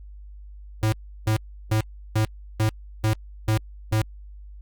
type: tone bursts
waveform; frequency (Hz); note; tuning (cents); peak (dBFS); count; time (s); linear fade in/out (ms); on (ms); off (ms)
square; 108.9; A2; -17; -19; 8; 0.83-4.016; 0; 92; 350
effects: added 50 Hz sine -39 dBFS peak until 4.61 s + Opus 48 kbps